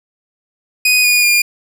sawtooth tone with pitch steps, 2489 / 2452 / 2415 Hz, D#7 / D#7 / D7, 0 / -26 / +48 cents, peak -6 dBFS, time 0.85-1.42 s, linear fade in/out 5 ms, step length 190 ms, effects none

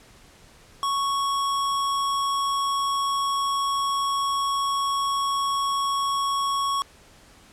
square tone, 1108.7 Hz, C#6, in tune, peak -23 dBFS, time 0.83-6.82 s, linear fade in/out 0 ms, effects pink hiss -52 dBFS RMS until 7.52 s + low-pass 10000 Hz 12 dB/octave

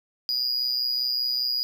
triangle tone with amplitude modulation, 4889 Hz, D#8, 31 cents flat, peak -19 dBFS, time 0.29-1.63 s, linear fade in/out 0 ms, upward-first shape sine, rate 125 Hz, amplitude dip 70%, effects none

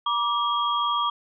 sine tone cluster, 957 / 1170 / 3268 Hz, A#5 / D6 / G#7, +45 / -7 / -29 cents, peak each -28 / -23 / -29 dBFS, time 0.06-1.1 s, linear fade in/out 5 ms, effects none

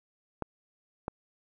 clicks, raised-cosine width 1 ms, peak -18 dBFS, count 2, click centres 0.423 / 1.081 s, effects none

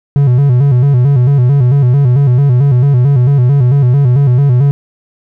triangle tone with vibrato, 132.2 Hz, C3, 18 cents sharp, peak -3 dBFS, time 0.16-4.71 s, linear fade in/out 0 ms, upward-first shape square, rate 4.5 Hz, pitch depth 120 cents each way, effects none

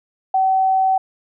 sine tone, 762 Hz, G5, 49 cents flat, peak -13 dBFS, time 0.34-0.98 s, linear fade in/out 5 ms, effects none

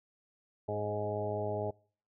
harmonic tone with a mistuned harmonic, 104.4 Hz, G#2, 10 cents sharp, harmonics 1 / 2 / 3 / 4 / 5 / 6 / 7 / 8, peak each -39 / -45 / -46 / -37 / -44 / -37 / -46 / -42 dBFS, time 0.68-1.71 s, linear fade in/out 10 ms, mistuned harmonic 5, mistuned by +21 cents, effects noise-tail reverb RT60 0.5 s tail -26 dB re dry

